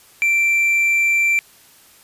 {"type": "tone", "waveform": "triangle", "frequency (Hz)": 2349, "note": "D7", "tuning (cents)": 0, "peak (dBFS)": -12, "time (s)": [0.22, 1.39], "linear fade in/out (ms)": 0, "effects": ["white hiss -49 dBFS RMS until 2.03 s", "resampled to 32000 Hz"]}